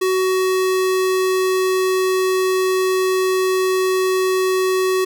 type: tone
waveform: square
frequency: 374.2 Hz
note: F#4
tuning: 20 cents sharp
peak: -16 dBFS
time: 0.01-5.05 s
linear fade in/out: 10 ms
effects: none